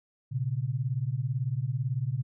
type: beating tone pair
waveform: sine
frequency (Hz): 118.8 / 136.8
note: A#2 / C#3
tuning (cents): +33 / -23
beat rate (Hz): 18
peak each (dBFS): -30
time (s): 0.31-2.23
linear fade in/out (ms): 20
effects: none